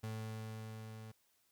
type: tone with level ramp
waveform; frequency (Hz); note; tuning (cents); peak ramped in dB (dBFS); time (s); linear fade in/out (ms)
35% pulse; 110; A2; 0; -38 to -47; 0.03-1.12; 10
effects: white hiss -75 dBFS RMS until 1.51 s